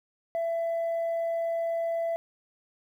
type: tone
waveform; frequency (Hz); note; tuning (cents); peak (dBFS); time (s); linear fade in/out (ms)
sine; 668; E5; +23; -24; 0.35-2.16; 0
effects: tanh soft clip ceiling -25 dBFS + 10-bit